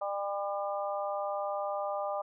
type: harmonic tone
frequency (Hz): 200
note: G3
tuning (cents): +35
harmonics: 3 / 4 / 5 / 6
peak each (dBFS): -34 / -36 / -42 / -39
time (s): 0.01-2.22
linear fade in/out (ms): 10
effects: none